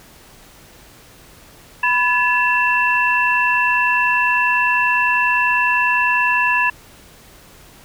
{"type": "tone cluster", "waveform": "sine", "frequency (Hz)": [990, 1715, 2685], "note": ["B5", "A6", "E7"], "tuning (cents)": [4, -45, 31], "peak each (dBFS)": -18, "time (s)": [1.83, 6.7], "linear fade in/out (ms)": 5, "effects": ["pink hiss -45 dBFS RMS until 7.84 s"]}